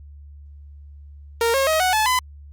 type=tone with pitch steps; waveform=sawtooth; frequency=463.1 / 541.3 / 632.6 / 739.4 / 864.2 / 1010 Hz; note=A#4 / C#5 / D#5 / F#5 / A5 / B5; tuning=-11 / -41 / +29 / -1 / -31 / +39 cents; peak=-13 dBFS; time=1.41-2.19 s; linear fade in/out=2 ms; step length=130 ms; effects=added 72 Hz sine -39 dBFS peak until 2.52 s + Opus 48 kbps